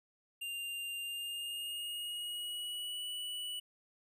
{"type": "tone with pitch glide", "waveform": "square", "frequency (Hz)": [2794, 2952], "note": ["F7", "F#7"], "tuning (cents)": [0, -5], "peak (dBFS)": -39, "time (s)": [0.41, 3.6], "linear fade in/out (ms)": 10, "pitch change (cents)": 95, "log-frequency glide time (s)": [1.01, 3.04], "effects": []}